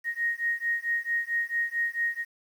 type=beating tone pair; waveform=sine; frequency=1867 / 1871.5 Hz; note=A#6 / A#6; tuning=+2 / +6 cents; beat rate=4.5 Hz; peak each=-29 / -29 dBFS; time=0.04-2.25 s; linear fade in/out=50 ms; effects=9-bit